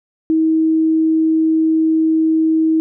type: tone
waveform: sine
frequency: 319.3 Hz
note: D#4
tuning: 45 cents sharp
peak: -11 dBFS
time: 0.3-2.8 s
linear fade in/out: 0 ms
effects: none